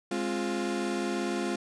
35% pulse chord, F minor, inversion first, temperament equal with one note detuned, 207.7 / 264.5 / 349.2 Hz, Ab3 / C4 / F4, 0 / +19 / 0 cents, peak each -32 / -33 / -30 dBFS, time 0.11-1.56 s, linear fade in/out 5 ms, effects resampled to 22050 Hz

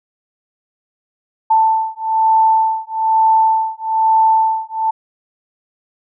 sine beating tone pair, 885 / 886.1 Hz, A5 / A5, +10 / +12 cents, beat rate 1.1 Hz, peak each -14 dBFS, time 1.5-4.91 s, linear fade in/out 10 ms, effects none

